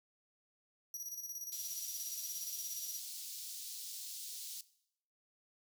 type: tone with tremolo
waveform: sawtooth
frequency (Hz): 5790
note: F#8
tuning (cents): -38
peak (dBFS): -37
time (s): 0.94-2.99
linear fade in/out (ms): 2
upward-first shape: square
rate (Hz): 17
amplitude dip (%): 50
type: high-pass noise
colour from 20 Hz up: pink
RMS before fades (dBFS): -46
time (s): 1.52-4.61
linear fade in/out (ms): 2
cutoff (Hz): 4100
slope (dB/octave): 24
effects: noise-tail reverb RT60 0.7 s tail -18 dB re dry